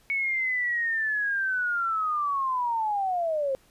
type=linear sweep; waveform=sine; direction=down; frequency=2225 to 522 Hz; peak=-24 dBFS; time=0.1-3.55 s; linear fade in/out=0 ms; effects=pink hiss -61 dBFS RMS until 3.7 s + resampled to 32000 Hz